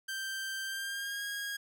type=tone with pitch glide; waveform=sawtooth; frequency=1568 to 1636.5 Hz; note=G6 to G#6; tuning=0 to -26 cents; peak=-32 dBFS; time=0.08-1.57 s; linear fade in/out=10 ms; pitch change=+74 cents; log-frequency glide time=0.64-1.23 s; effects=none